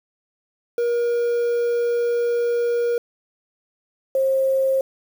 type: tone pair in turn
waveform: triangle / sine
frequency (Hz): 475.2 / 533.4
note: A#4 / C5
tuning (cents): +33 / +33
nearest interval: major second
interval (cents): 200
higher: second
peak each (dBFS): -16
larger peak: neither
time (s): 0.78-2.98 / 4.15-4.81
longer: first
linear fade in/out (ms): 2
effects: 7-bit